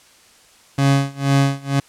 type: tone with tremolo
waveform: 30% pulse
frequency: 138.59 Hz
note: C#3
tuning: in tune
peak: -9 dBFS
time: 0.78-1.8 s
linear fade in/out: 5 ms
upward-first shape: sine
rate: 2.1 Hz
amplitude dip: 95%
effects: white hiss -50 dBFS RMS until 1.88 s + low-pass 9000 Hz 12 dB/octave